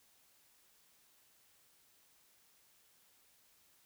silence, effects white hiss -69 dBFS RMS until 3.85 s

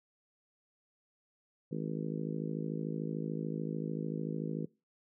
harmonic tone, 53.5 Hz, A1, 48 cents flat, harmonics 3 / 4 / 5 / 6 / 7 / 8 / 9, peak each -38 / -40 / -42 / -44 / -45 / -46 / -47 dBFS, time 1.71-4.66 s, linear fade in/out 10 ms, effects noise-tail reverb RT60 0.3 s tail -24 dB re dry

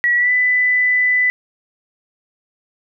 sine tone with pitch glide, 1929 to 1994.7 Hz, B6 to B6, -41 to +17 cents, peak -12 dBFS, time 0.04-1.3 s, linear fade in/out 0 ms, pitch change +58 cents, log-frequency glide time 0.16-0.32 s, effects none

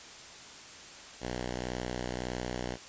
5% pulse tone with vibrato, 61.74 Hz, B1, in tune, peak -23 dBFS, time 1.2-2.78 s, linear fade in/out 50 ms, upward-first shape triangle, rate 16 Hz, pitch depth 10 cents each way, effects white hiss -48 dBFS RMS until 2.88 s + resampled to 16000 Hz

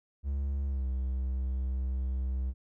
triangle tone with pitch glide, 69.3 to 64.66 Hz, C#2 to C2, 0 to -20 cents, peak -27 dBFS, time 0.23-2.54 s, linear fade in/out 50 ms, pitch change -120 cents, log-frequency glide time 0.66-0.86 s, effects none

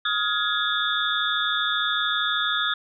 sine tone cluster, 1261 / 1414 / 1675 / 3427 / 3643 Hz, D#6 / F6 / G#6 / A7 / A#7, +23 / +21 / +14 / -46 / -41 cents, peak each -28 dBFS, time 0.05-2.74 s, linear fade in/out 5 ms, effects none

